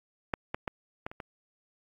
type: clicks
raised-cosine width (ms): 0.5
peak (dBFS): -13 / -16 / -17 / -19 / -29 / -24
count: 6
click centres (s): 0.338 / 0.545 / 0.678 / 1.065 / 1.115 / 1.202
effects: AAC 64 kbps

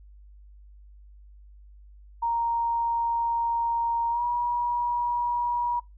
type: tone with pitch glide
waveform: sine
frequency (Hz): 932.3 to 960.7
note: A#5 to B5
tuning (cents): 0 to -48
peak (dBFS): -23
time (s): 2.22-5.8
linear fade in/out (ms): 10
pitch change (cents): +52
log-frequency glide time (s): 4.1-4.23
effects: noise-tail reverb RT60 0.2 s tail -23 dB re dry + added 50 Hz sine -47 dBFS peak until 5.97 s

